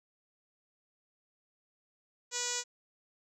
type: tone with low-pass filter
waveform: 5% pulse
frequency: 487.2 Hz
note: B4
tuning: 24 cents flat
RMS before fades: -35 dBFS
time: 2.31-2.64 s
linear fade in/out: 50 ms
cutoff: 7100 Hz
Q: 6.1
effects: none